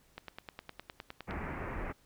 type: click train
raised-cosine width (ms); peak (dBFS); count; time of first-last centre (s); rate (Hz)
0.3; -26; 12; 0.18-1.309; 9.74
type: low-pass noise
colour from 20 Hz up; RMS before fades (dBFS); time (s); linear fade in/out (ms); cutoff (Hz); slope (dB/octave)
pink; -39; 1.27-1.93; 20; 2300; 48
effects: pink hiss -67 dBFS RMS until 2.05 s